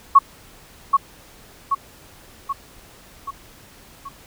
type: tone with echo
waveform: sine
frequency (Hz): 1108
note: C#6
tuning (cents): -1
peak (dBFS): -5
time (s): 0.15-0.19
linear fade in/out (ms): 10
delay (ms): 780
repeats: 5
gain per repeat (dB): -5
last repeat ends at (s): 4.09
effects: pink hiss -47 dBFS RMS until 4.26 s